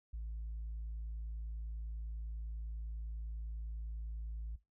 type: tone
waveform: sine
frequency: 55 Hz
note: A1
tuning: in tune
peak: -38 dBFS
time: 0.13-4.56 s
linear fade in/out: 10 ms
effects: noise-tail reverb RT60 0.2 s tail -17 dB re dry + tanh soft clip ceiling -37 dBFS